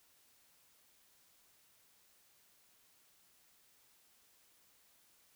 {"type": "silence", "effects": ["white hiss -69 dBFS RMS until 5.35 s"]}